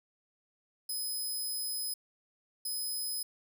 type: tone bursts at uneven times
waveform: 10% pulse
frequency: 5060 Hz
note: D#8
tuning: 28 cents sharp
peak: -28 dBFS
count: 2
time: 0.89-1.94 / 2.65-3.23 s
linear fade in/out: 5 ms
effects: none